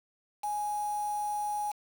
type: tone with quantisation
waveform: sine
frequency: 834 Hz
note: G#5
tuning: 7 cents sharp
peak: -30 dBFS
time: 0.43-1.72 s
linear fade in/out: 10 ms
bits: 7
effects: none